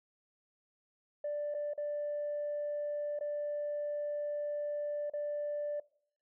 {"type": "tone with dropouts", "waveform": "sine", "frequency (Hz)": 588, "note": "D5", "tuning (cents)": 2, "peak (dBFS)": -32, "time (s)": [1.24, 5.8], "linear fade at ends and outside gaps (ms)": 5, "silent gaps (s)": [[1.542, 1.546], [1.736, 1.777], [3.191, 3.208], [5.099, 5.135]], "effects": ["noise-tail reverb RT60 0.6 s tail -22 dB re dry", "tanh soft clip ceiling -30 dBFS"]}